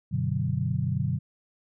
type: chord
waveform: sine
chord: G major seventh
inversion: none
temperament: equal with one note detuned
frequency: 95.59 / 123.47 / 146.83 / 185 Hz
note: G2 / B2 / D3 / F#3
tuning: -43 / 0 / 0 / 0 cents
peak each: -32 / -28 / -29 / -32 dBFS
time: 0.11-1.19 s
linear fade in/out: 20 ms
effects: none